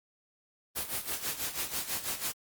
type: noise with tremolo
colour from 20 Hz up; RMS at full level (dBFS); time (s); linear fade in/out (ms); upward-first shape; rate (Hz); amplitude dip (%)
white; -32; 0.75-2.33; 20; sine; 6.1; 75
effects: Opus 32 kbps